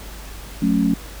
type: chord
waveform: sine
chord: F# minor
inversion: none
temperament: equal with one note detuned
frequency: 181.92 / 220 / 277.2 Hz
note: F#3 / A3 / C#4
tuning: -29 / 0 / 0 cents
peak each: -20 / -19 / -19 dBFS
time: 0.62-0.94 s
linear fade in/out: 5 ms
effects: added 50 Hz sine -35 dBFS peak until 1.2 s + pink hiss -39 dBFS RMS until 1.2 s